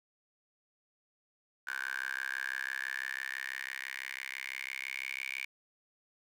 10% pulse tone with high-pass filter sweep, 66 Hz, C2, 16 cents sharp, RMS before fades -39 dBFS, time 1.67-5.45 s, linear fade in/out 5 ms, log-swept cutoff 1500 to 2300 Hz, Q 9.9, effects none

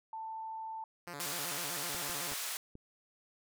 sine tone, 887 Hz, A5, 14 cents sharp, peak -39 dBFS, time 0.13-0.84 s, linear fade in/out 2 ms
5% pulse tone with vibrato, 158.2 Hz, D#3, 29 cents sharp, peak -31 dBFS, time 1.07-2.34 s, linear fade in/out 2 ms, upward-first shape square, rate 7.9 Hz, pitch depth 170 cents each way
white band-pass noise, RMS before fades -39 dBFS, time 1.2-2.57 s, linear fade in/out 0 ms, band 730 to 13000 Hz, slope 12 dB/octave
clicks, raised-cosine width 3 ms, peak -36 dBFS, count 4, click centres 1.948 / 2.097 / 2.318 / 2.754 s
effects none

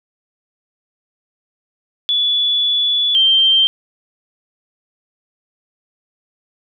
sine tone pair in turn, 3434 / 3146 Hz, A7 / G7, -43 / +6 cents, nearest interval major second, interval 151 cents, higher first, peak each -13 / -9 dBFS, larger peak second, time 2.09-3.15 / 3.15-3.67 s, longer first, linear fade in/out 0 ms, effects none

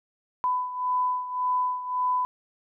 sine beating tone pair, 1000 / 1001.8 Hz, B5 / B5, +21 / +24 cents, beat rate 1.8 Hz, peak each -25 / -30 dBFS, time 0.44-2.25 s, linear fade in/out 0 ms, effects none

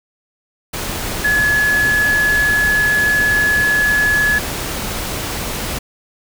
sine tone in noise, 1700 Hz, G#6, 40 cents sharp, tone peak -12 dBFS, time 1.24-4.39 s, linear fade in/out 10 ms, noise pink, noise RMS -23 dBFS, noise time 0.73-5.79 s, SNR +8 dB, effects none

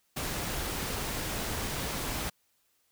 pink noise, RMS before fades -34 dBFS, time 0.16-2.3 s, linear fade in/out 10 ms, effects white hiss -72 dBFS RMS until 2.91 s

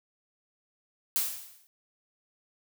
blue noise with exponential decay, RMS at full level -25 dBFS, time 1.16-1.67 s, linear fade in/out 0 ms, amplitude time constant 110 ms, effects none

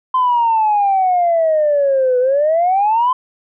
sine exponential two-way sweep, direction down then up, 1036 to 493.9 to 1036 Hz, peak -10 dBFS, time 0.14-3.13 s, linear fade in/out 5 ms, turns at 2.19 s, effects tanh soft clip ceiling -7 dBFS

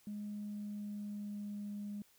sine tone with pitch glide, 207.7 to 205.3 Hz, G#3 to G#3, 0 to -20 cents, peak -39 dBFS, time 0.07-2.02 s, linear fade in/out 2 ms, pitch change -20 cents, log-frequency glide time 0.25-1.69 s, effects tanh soft clip ceiling -36 dBFS + white hiss -68 dBFS RMS until 2.18 s

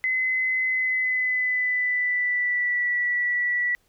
sine tone with pitch glide, 2037 to 1951.8 Hz, C7 to B6, -47 to -21 cents, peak -21 dBFS, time 0.04-3.75 s, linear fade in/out 0 ms, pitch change -74 cents, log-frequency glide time 0.67-2.9 s, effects pink hiss -66 dBFS RMS until 3.88 s

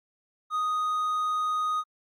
triangle tone, 1244.5 Hz, D#6, in tune, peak -23 dBFS, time 0.5-1.84 s, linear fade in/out 50 ms, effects Opus 48 kbps

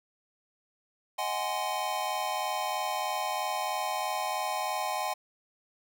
square chord, Ab dominant seventh, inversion second, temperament just, 623 / 747.5 / 830.6 / 1038.3 Hz, Eb5 / Gb5 / Ab5 / C6, +2 / +17 / 0 / -14 cents, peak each -39 / -35 / -35 / -36 dBFS, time 1.18-5.14 s, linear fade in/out 10 ms, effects none

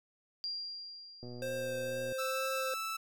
sine tone with exponential decay, 4771 Hz, D8, 26 cents sharp, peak -34 dBFS, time 0.44-2.19 s, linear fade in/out 0 ms, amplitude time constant 380 ms
click train, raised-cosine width 2 ms, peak -34 dBFS, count 110, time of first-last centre 1.23-2.123 s, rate 122 Hz
square tone with vibrato, 526 Hz, C5, 9 cents sharp, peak -36 dBFS, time 1.42-2.74 s, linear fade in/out 2 ms, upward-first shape triangle, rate 2.1 Hz, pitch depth 14 cents each way
sawtooth tone, 1318.5 Hz, E6, in tune, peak -32 dBFS, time 2.18-2.97 s, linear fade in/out 10 ms
effects none

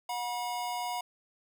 square tone pair together, 724 / 966.4 Hz, F#5 / B5, -38 / -38 cents, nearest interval perfect fourth, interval 500 cents, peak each -36 / -36 dBFS, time 0.09-1.01 s, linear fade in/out 5 ms, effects none

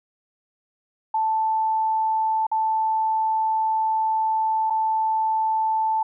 sine tone with dropouts, 880 Hz, A5, in tune, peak -19 dBFS, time 1.14-6.03 s, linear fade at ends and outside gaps 5 ms, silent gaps 2.468-2.515 / 4.7-4.704 s, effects none

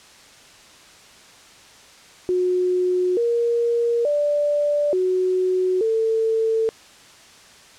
sine tone with pitch steps, 363.3 / 470 / 586 / 369.4 / 446.7 Hz, F#4 / A#4 / D5 / F#4 / A4, -32 / +14 / -4 / -3 / +26 cents, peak -17 dBFS, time 2.29-6.69 s, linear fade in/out 0 ms, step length 880 ms, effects white hiss -47 dBFS RMS until 7.78 s + low-pass 7000 Hz 12 dB/octave

